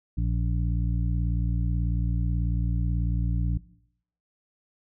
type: harmonic tone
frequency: 58.27 Hz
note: A#1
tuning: in tune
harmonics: 1 / 2 / 3 / 5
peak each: -25 / -29 / -32 / -39 dBFS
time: 0.17-3.58 s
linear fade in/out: 10 ms
effects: noise-tail reverb RT60 0.7 s tail -18 dB re dry